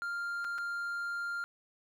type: tone with dropouts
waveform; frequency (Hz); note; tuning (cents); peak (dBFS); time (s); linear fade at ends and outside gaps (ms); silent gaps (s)
triangle; 1396.9; F6; 0; -32; 0.02-1.44; 0; 0.444-0.448 / 0.581-0.585
effects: none